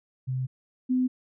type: tone pair in turn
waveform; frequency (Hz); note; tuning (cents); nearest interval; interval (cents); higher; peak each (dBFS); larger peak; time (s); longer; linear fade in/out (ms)
sine; 129.3 / 254.2; C3 / C4; -20 / -50; octave; 1170; second; -26 / -21; second; 0.27-0.47 / 0.89-1.08; first; 20
effects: none